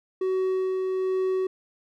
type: tone with tremolo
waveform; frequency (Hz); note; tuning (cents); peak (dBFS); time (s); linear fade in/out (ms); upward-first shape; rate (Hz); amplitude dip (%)
triangle; 375.6; F#4; +26; -20; 0.21-1.47; 5; sine; 1.2; 25
effects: none